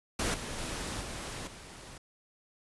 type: noise with level steps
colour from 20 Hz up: pink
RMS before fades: -31 / -39 / -37 / -40 / -48 dBFS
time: 0.19-1.98 s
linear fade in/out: 5 ms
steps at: 0.34 / 0.58 / 1.01 / 1.47 s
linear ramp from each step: 2 ms
effects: resampled to 24000 Hz